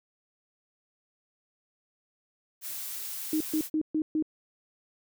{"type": "noise", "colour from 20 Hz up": "blue", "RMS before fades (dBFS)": -37, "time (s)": [2.61, 3.7], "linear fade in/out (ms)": 50}
{"type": "tone bursts", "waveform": "sine", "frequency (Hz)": 311.1, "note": "D#4", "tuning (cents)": 0, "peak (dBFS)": -24, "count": 5, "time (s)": [3.33, 4.225], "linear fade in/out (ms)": 2, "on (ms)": 75, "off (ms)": 130}
{"effects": []}